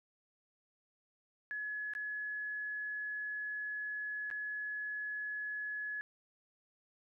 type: tone with dropouts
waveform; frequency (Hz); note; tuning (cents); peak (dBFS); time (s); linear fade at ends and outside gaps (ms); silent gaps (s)
sine; 1697; G#6; +37; -37; 1.51-6.01; 0; 1.936-1.951 / 4.302-4.312
effects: none